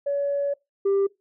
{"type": "tone pair in turn", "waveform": "sine", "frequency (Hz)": [566, 394.8], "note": ["C#5", "G4"], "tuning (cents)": [36, 12], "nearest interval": "tritone", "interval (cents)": 624, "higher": "first", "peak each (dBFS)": [-21, -16], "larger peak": "second", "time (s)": [[0.06, 0.54], [0.85, 1.07]], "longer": "first", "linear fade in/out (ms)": 10, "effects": ["noise-tail reverb RT60 0.2 s tail -23 dB re dry", "tanh soft clip ceiling -17 dBFS"]}